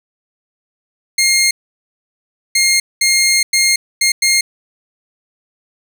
15% pulse tone bursts at uneven times, 2130 Hz, C7, 30 cents sharp, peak -4 dBFS, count 6, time 1.18-1.51 / 2.55-2.8 / 3.01-3.43 / 3.53-3.76 / 4.01-4.12 / 4.22-4.41 s, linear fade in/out 5 ms, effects none

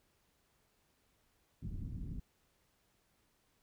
pink low-pass noise, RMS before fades -42 dBFS, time 1.62-2.2 s, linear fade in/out 10 ms, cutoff 220 Hz, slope 24 dB/octave, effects pink hiss -75 dBFS RMS until 3.62 s

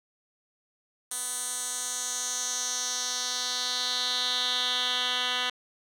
10% pulse tone with band-pass filter sweep, 249.2 Hz, B3, 16 cents sharp, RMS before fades -30 dBFS, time 1.11-5.5 s, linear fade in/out 5 ms, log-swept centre 9200 to 2800 Hz, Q 3.1, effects none

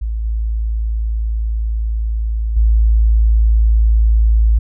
sine tone with level steps, 55 Hz, A1, in tune, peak -17 / -15 / -8 dBFS, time 0.01-4.59 s, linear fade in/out 10 ms, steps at 0.24 / 2.56 s, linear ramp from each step 10 ms, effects none

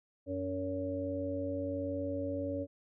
harmonic tone with a mistuned harmonic, 93.8 Hz, F#2, 24 cents sharp, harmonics 1 / 3 / 5 / 6, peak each -41 / -37 / -43 / -37 dBFS, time 0.26-2.67 s, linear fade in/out 50 ms, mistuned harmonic 5, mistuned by -28 cents, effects none

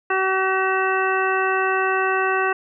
harmonic tone, 380 Hz, F#4, 46 cents sharp, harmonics 1 / 2 / 3 / 4 / 5 / 7, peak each -23 / -25 / -24 / -24 / -27 / -29 dBFS, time 0.1-2.53 s, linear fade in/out 5 ms, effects none

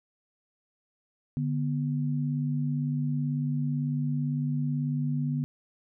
sine tone pair together, 146.8 / 244.8 Hz, D3 / B3, 0 / -15 cents, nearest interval major sixth, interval 885 cents, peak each -27 / -31 dBFS, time 1.37-5.44 s, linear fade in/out 0 ms, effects none

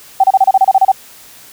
sine tone bursts, 770 Hz, G5, 31 cents flat, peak -4 dBFS, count 11, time 0.2-0.918 s, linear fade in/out 5 ms, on 38 ms, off 30 ms, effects white hiss -39 dBFS RMS until 1.52 s

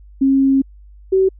sine tone pair in turn, 270.3 / 380.9 Hz, C#4 / G4, -44 / -50 cents, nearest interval tritone, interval 594 cents, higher second, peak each -10 dBFS, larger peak neither, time 0.21-0.62 / 1.12-1.29 s, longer first, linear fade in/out 10 ms, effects added 50 Hz sine -39 dBFS peak until 1.39 s

